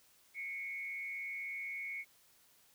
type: tone with frequency modulation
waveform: sine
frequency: 2202 Hz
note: C#7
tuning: 12 cents flat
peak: -39 dBFS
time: 0.34-2.05 s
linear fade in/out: 50 ms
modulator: 152 Hz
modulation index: 0.49
effects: white hiss -67 dBFS RMS until 2.74 s